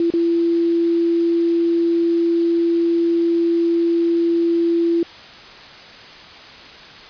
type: tone with dropouts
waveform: sine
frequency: 337.6 Hz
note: E4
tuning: 41 cents sharp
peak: -14 dBFS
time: 0-5.03 s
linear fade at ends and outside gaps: 2 ms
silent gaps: 0.103-0.137 s
effects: white hiss -39 dBFS RMS until 7.09 s + resampled to 11025 Hz